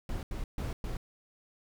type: noise bursts at uneven times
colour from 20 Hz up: brown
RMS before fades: -35 dBFS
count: 4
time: 0.09-0.23 / 0.31-0.44 / 0.58-0.73 / 0.84-0.97 s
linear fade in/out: 2 ms
effects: none